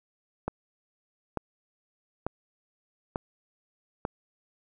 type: click train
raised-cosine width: 1 ms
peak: -15 dBFS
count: 5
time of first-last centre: 0.48-4.051 s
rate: 1.12 Hz
effects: none